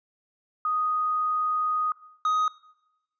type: tone pair in turn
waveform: sine / triangle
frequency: 1244.5 / 1252.4 Hz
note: D#6 / D#6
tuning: 0 / +11 cents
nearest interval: unison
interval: 11 cents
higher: second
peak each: -23 / -19 dBFS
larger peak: second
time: 0.65-1.92 / 2.25-2.48 s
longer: first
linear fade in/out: 2 ms
effects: noise-tail reverb RT60 0.9 s tail -20 dB re dry + resampled to 16000 Hz